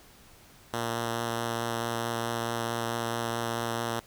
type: tone with vibrato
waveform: 5% pulse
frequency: 116.54 Hz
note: A#2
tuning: in tune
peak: -18 dBFS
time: 0.73-4 s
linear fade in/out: 5 ms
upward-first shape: sine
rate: 4.6 Hz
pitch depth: 11 cents each way
effects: pink hiss -55 dBFS RMS until 4.06 s